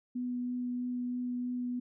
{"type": "tone with vibrato", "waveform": "sine", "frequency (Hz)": 246.9, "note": "B3", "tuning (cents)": 0, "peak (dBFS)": -32, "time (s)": [0.15, 1.8], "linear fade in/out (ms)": 10, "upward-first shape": "triangle", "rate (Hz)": 3.1, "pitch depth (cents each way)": 9, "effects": []}